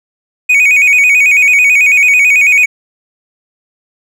triangle tone with vibrato, 2363 Hz, D7, 10 cents sharp, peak -3 dBFS, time 0.49-2.66 s, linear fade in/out 10 ms, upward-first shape square, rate 9.1 Hz, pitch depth 89 cents each way, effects none

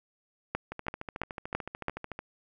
two click trains, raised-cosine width 0.5 ms, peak -22 / -14 dBFS, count 21 / 5, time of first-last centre 0.72-2.191 / 0.55-1.883 s, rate 13.6 / 3 Hz, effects none

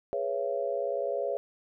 sine chord, C# minor seventh, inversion second, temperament equal with one note detuned, 415.3 / 493.9 / 554.4 / 674.3 Hz, G#4 / B4 / C#5 / E5, 0 / 0 / 0 / +39 cents, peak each -35 / -35 / -31 / -35 dBFS, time 0.13-1.37 s, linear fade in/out 0 ms, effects none

